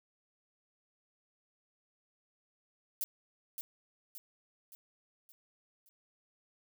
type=noise with echo; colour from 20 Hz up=violet; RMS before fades=-35 dBFS; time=3.01-3.04 s; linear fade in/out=0 ms; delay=570 ms; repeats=5; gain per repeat=-6 dB; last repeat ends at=5.89 s; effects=none